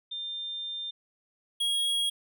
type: tone pair in turn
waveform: sine / square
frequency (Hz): 3600 / 3299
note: A7 / G#7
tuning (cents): +39 / -12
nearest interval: major second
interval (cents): 151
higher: first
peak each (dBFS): -33 / -26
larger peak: second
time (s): 0.11-0.91 / 1.6-2.1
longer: first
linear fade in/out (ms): 10
effects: none